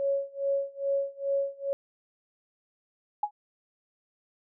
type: tone with tremolo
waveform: sine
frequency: 554.4 Hz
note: C#5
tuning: in tune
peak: -23 dBFS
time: 0-1.73 s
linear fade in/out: 0 ms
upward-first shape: sine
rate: 2.4 Hz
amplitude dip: 95%
type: tone with exponential decay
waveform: sine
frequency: 834 Hz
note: G#5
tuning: 7 cents sharp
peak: -20 dBFS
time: 3.23-3.31 s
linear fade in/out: 5 ms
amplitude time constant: 17 ms
effects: none